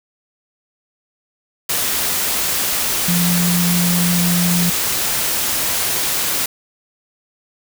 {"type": "tone in noise", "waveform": "sine", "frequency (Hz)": 175.2, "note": "F3", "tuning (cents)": 6, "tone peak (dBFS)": -15, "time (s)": [3.08, 4.7], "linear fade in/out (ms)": 5, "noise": "white", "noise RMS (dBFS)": -19, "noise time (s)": [1.69, 6.46], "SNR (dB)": 1, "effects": []}